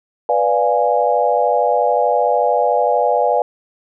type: chord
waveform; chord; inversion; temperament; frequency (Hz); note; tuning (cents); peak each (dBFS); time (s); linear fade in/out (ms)
sine; B diminished seventh; none; equal; 493.9 / 587.3 / 698.5 / 830.6; B4 / D5 / F5 / Ab5; 0 / 0 / 0 / 0; -18; 0.29-3.42; 2
effects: none